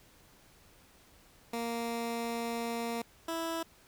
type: tone pair in turn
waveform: 15% pulse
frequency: 232.9 / 329.4 Hz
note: A#3 / E4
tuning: -1 / -1 cents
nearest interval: tritone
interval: 600 cents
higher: second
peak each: -27 dBFS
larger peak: neither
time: 1.53-3.02 / 3.28-3.63 s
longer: first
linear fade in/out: 5 ms
effects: pink hiss -61 dBFS RMS until 3.87 s